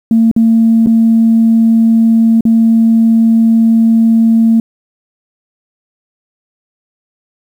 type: tone with dropouts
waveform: sine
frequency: 226.5 Hz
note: A#3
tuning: 50 cents flat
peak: -4 dBFS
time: 0.11-4.6 s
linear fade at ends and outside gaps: 2 ms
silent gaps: 0.314-0.363 / 0.862-0.87 / 2.408-2.452 s
effects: tanh soft clip ceiling 0 dBFS + 7-bit